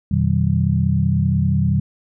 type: tone cluster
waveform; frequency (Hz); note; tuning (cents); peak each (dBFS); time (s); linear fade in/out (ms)
sine; 88.3 / 124.1 / 154.5 / 190; F2 / B2 / D#3 / F#3; +20 / +9 / -12 / +46; -20; 0.11-1.8; 5
effects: none